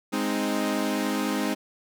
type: chord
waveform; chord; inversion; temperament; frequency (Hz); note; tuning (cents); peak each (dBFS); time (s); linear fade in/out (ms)
sawtooth; Ab major; none; equal; 207.7 / 261.6 / 311.1; Ab3 / C4 / Eb4; 0 / 0 / 0; -25; 0.12-1.55; 20
effects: none